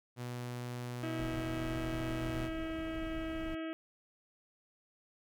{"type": "tone", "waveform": "sawtooth", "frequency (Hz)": 122.4, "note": "B2", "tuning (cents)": -15, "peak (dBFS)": -35, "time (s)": [0.16, 2.5], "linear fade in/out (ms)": 50}
{"type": "harmonic tone", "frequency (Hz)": 322.3, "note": "E4", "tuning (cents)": -39, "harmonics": [1, 2, 4, 5, 6, 7, 8, 9, 10], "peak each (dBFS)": [-38, -44, -50, -52, -54, -55, -56, -57, -58], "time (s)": [1.03, 3.73], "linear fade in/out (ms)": 0}
{"type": "noise", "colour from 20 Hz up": "brown", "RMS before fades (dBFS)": -44, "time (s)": [1.18, 3.55], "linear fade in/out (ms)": 5}
{"effects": []}